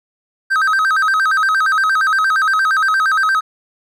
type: tone with vibrato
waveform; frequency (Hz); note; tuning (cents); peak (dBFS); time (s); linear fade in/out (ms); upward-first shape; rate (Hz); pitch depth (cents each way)
triangle; 1411; F6; +17; -10; 0.5-3.41; 20; square; 8.6; 180
effects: none